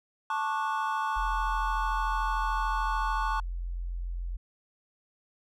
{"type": "chord", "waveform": "triangle", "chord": "D major seventh", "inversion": "second", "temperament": "just", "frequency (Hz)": [881, 1101.2, 1174.7, 1468.3], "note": ["A5", "C#6", "D6", "F#6"], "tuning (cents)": [2, -12, 0, -14], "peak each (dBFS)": [-29, -30, -35, -34], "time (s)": [0.3, 3.4], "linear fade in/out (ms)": 2}
{"type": "tone", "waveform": "sine", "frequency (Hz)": 43.56, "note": "F1", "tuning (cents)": -4, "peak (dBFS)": -31, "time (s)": [1.16, 4.37], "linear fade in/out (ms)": 10}
{"effects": []}